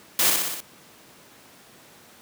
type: noise with echo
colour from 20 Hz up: white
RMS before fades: -20 dBFS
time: 0.19-0.3 s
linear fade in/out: 2 ms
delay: 61 ms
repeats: 5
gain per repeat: -3 dB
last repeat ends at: 0.605 s
effects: pink hiss -50 dBFS RMS until 2.21 s + high-pass 150 Hz 12 dB/octave